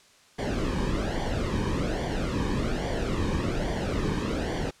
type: noise with flanger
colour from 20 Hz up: brown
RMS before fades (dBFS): -28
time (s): 0.38-4.71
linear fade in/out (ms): 10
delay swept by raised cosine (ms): 0.76 to 1.49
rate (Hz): 1.2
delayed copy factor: -0.7
effects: white hiss -57 dBFS RMS until 4.8 s + low-pass 7000 Hz 12 dB/octave